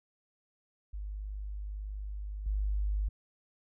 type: tone with level steps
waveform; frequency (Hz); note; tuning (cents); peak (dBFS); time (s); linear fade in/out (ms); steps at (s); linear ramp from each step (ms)
sine; 50.8; G#1; -38; -36 / -28; 0.93-3.09; 10; 2.46; 5
effects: none